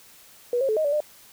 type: tone with pitch steps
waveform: sine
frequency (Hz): 485.3 / 540 / 433.7 / 624 / 575 / 601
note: B4 / C#5 / A4 / D#5 / D5 / D5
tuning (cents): -30 / -45 / -25 / +5 / -37 / +40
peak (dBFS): -20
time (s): 0.53-1.004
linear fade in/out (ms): 2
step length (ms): 79
effects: white hiss -51 dBFS RMS until 1.32 s